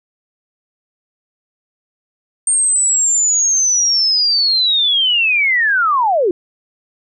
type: linear sweep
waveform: sine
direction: down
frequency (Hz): 8700 to 329.6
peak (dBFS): -11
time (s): 2.47-6.31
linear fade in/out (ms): 2
effects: none